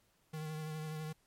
square tone with vibrato, 155.56 Hz, D#3, in tune, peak -40 dBFS, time 0.33-1.13 s, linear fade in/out 10 ms, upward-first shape triangle, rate 12 Hz, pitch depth 30 cents each way, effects pink hiss -73 dBFS RMS until 1.26 s + MP3 64 kbps

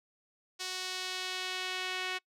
sawtooth tone with band-pass filter sweep, 370 Hz, F#4, in tune, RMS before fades -37 dBFS, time 0.59-2.19 s, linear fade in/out 20 ms, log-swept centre 4900 to 2600 Hz, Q 1.3, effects noise-tail reverb RT60 0.1 s tail -25 dB re dry

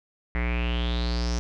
square tone with low-pass filter sweep, 59.5 Hz, A#1, 36 cents sharp, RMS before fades -26 dBFS, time 0.35-1.39 s, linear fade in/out 0 ms, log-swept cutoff 2000 to 5900 Hz, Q 6.8, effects none

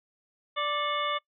harmonic tone with a mistuned harmonic, 587.3 Hz, D5, in tune, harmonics 1 / 2 / 3 / 4 / 5 / 6, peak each -34 / -29 / -41 / -36 / -38 / -35 dBFS, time 0.56-1.19 s, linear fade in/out 20 ms, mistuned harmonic 4, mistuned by -130 cents, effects noise-tail reverb RT60 0.1 s tail -23 dB re dry

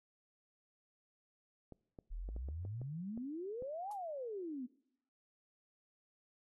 clicks, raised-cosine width 2 ms, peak -37 dBFS, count 9, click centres 1.723 / 1.988 / 2.289 / 2.364 / 2.487 / 2.651 / 2.816 / 3.176 / 3.623 s
sine exponential two-way sweep, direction up then down, 36.35 to 852 to 236.2 Hz, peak -40 dBFS, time 2.1-4.67 s, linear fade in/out 20 ms, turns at 3.92 s
violet noise with exponential decay, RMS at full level -47 dBFS, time 3.91-3.99 s, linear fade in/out 5 ms, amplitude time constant 16 ms
effects noise-tail reverb RT60 0.8 s tail -23 dB re dry + AAC 32 kbps

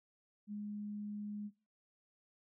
sine tone, 207.7 Hz, G#3, in tune, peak -40 dBFS, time 0.47-1.51 s, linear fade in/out 50 ms, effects noise-tail reverb RT60 0.4 s tail -21 dB re dry

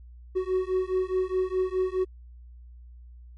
triangle beating tone pair, 370 / 374.8 Hz, F#4 / F#4, 0 / +22 cents, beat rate 4.8 Hz, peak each -25 dBFS, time 0.35-2.05 s, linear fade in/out 20 ms, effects added 60 Hz sine -44 dBFS peak until 3.37 s + MP3 48 kbps

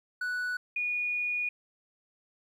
triangle / sine tone pair in turn, 1480 / 2452 Hz, F#6 / D#7, 0 / -26 cents, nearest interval major sixth, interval 874 cents, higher second, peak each -28 dBFS, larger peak neither, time 0.21-0.57 / 0.76-1.49 s, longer second, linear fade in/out 5 ms, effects 11-bit

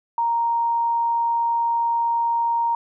sine tone, 932.3 Hz, A#5, in tune, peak -18 dBFS, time 0.18-2.75 s, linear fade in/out 2 ms, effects none

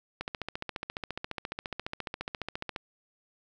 click train, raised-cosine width 0.3 ms, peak -18 dBFS, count 38, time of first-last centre 0.21-2.762 s, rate 14.5 Hz, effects none

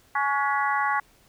harmonic tone with a mistuned harmonic, 280 Hz, C#4, 18 cents sharp, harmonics 3 / 4 / 5 / 6 / 7, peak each -26 / -26 / -31 / -31 / -30 dBFS, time 0.15-1 s, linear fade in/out 5 ms, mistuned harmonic 5, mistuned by +48 cents, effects pink hiss -59 dBFS RMS until 1.28 s

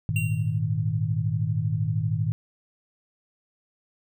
sine chord, Ab suspended second, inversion none, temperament equal, 103.83 / 116.54 / 155.56 Hz, Ab2 / Bb2 / Eb3, 0 / 0 / 0 cents, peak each -27 dBFS, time 0.09-2.32 s, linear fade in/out 0 ms
square tone with exponential decay, 2753 Hz, F7, 25 cents flat, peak -27 dBFS, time 0.16-0.59 s, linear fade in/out 2 ms, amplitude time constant 92 ms
effects none

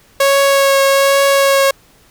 sawtooth tone with vibrato, 551 Hz, C#5, 11 cents flat, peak -5 dBFS, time 0.2-1.71 s, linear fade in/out 5 ms, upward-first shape triangle, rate 1.2 Hz, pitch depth 14 cents each way, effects pink hiss -49 dBFS RMS until 2.1 s

